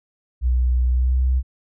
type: tone with pitch glide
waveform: sine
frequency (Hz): 62 to 64.19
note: B1 to C2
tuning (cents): +7 to -32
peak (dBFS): -15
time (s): 0.41-1.43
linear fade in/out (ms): 50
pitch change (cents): +61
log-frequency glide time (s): 0.89-1.21
effects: none